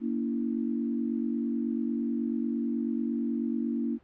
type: chord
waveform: sine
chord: A# diminished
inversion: none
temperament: equal with one note detuned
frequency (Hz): 233.1 / 282.2 / 329.6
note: A#3 / C#4 / E4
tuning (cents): 0 / +31 / 0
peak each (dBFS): -29 / -33 / -35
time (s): 0-3.99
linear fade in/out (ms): 50
effects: pink hiss -63 dBFS RMS until 4.03 s + low-pass 2000 Hz 12 dB/octave